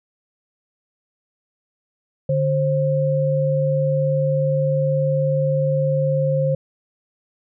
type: tone pair together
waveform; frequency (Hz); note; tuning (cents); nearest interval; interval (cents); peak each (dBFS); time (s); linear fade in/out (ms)
sine; 146.83 / 530.2; D3 / C5; 0 / +23; octave + minor seventh; 2223; -19; 2.29-6.55; 5
effects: none